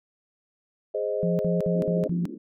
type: chord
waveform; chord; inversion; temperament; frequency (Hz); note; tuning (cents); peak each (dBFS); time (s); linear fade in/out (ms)
sine; Ab major; none; equal; 415.3 / 523.3 / 622.3; Ab4 / C5 / Eb5; 0 / 0 / 0; -29; 0.94-2.08; 10
type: tone bursts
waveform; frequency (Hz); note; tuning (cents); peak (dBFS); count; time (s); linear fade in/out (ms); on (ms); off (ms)
sine; 173.8; F3; -8; -23; 5; 1.23-2.254; 0; 160; 56
type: band-pass noise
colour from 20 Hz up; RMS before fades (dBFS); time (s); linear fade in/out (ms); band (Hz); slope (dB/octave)
pink; -37; 1.75-2.38; 10; 210 to 370; 48
effects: none